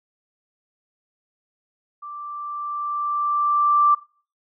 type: tone with level ramp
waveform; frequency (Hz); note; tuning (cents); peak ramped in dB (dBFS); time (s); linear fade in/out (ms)
sine; 1174.7; D6; 0; -33 to -12; 2.02-3.95; 10
effects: noise-tail reverb RT60 0.4 s tail -20 dB re dry